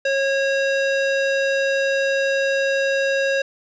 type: tone with band-pass filter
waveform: square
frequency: 546 Hz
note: C#5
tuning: 26 cents flat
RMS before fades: -20 dBFS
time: 0.05-3.42 s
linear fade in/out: 5 ms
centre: 1700 Hz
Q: 0.58
effects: resampled to 16000 Hz + 8-bit